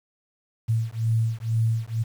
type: beating tone pair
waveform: sine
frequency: 112 / 114.1 Hz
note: A2 / A#2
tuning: +31 / -37 cents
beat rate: 2.1 Hz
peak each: -24 / -24 dBFS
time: 0.68-2.04 s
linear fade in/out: 20 ms
effects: 8-bit